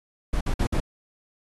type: noise bursts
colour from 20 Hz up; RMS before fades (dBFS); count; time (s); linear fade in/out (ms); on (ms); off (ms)
brown; -23; 4; 0.33-0.802; 5; 79; 52
effects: AAC 32 kbps